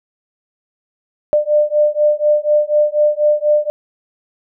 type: beating tone pair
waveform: sine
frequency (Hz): 596 / 600.1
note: D5 / D5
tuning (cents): +25 / +37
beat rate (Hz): 4.1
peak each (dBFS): -14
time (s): 1.33-3.7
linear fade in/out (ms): 0
effects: none